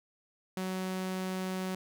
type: tone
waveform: sawtooth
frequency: 186.7 Hz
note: F#3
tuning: 16 cents sharp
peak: -29 dBFS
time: 0.57-1.75 s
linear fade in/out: 2 ms
effects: none